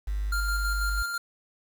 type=tone; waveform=sine; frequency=50.4 Hz; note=G1; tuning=49 cents sharp; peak=-26 dBFS; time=0.07-1.03 s; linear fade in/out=10 ms
type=tone with tremolo; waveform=square; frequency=1396.9 Hz; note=F6; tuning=in tune; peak=-28 dBFS; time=0.32-1.18 s; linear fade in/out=5 ms; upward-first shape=square; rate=6.1 Hz; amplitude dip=30%
effects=8-bit